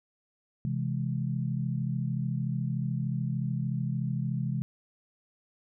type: chord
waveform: sine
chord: C augmented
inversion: none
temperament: equal with one note detuned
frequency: 130.81 / 164.34 / 207.7 Hz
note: C3 / E3 / G#3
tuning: 0 / -5 / 0 cents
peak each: -30 / -33 / -35 dBFS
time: 0.65-4.62 s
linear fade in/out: 0 ms
effects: none